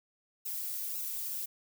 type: noise with flanger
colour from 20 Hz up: violet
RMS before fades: -37 dBFS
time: 0.45-1.46 s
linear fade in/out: 10 ms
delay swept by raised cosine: 0.74 to 3.34 ms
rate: 1.9 Hz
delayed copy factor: +0.65
effects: none